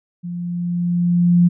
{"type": "tone with level ramp", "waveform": "sine", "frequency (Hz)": 174.61, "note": "F3", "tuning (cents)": 0, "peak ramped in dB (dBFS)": [-25, -8], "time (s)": [0.23, 1.49], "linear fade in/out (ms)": 20, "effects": []}